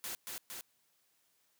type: noise with echo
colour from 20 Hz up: white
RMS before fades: -41 dBFS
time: 0.04-0.15 s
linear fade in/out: 0 ms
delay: 230 ms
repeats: 2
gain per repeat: -2 dB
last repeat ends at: 0.61 s
effects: white hiss -74 dBFS RMS until 1.59 s + high-pass 100 Hz 12 dB/octave